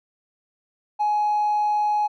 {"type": "tone with hard clipping", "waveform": "sine", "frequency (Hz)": 839, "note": "G#5", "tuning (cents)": 17, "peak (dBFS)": -19, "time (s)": [0.99, 2.08], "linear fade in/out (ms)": 20, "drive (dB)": 1, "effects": []}